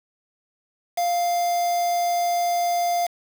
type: tone with quantisation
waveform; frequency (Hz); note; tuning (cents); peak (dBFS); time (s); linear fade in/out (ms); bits
triangle; 698.5; F5; 0; -18; 0.97-3.07; 10; 5
effects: none